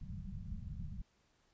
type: low-pass noise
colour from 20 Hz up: pink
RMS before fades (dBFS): -44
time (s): 0.01-1.02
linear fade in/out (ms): 5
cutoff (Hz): 210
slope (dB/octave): 96
effects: pink hiss -74 dBFS RMS until 1.53 s + resampled to 16000 Hz